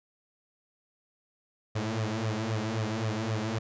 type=tone with flanger; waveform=sawtooth; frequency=110 Hz; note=A2; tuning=in tune; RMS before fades=-31 dBFS; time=1.75-3.59 s; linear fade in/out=10 ms; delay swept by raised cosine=1.6 to 6.1 ms; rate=3.8 Hz; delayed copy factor=+0.85; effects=resampled to 16000 Hz